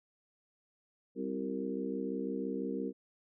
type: harmonic tone with a mistuned harmonic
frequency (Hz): 66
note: C2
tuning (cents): +16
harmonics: 3 / 4 / 5 / 6 / 7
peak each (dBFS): -40 / -38 / -42 / -42 / -40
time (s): 1.15-2.93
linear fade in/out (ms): 50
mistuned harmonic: 6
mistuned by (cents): -51
effects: none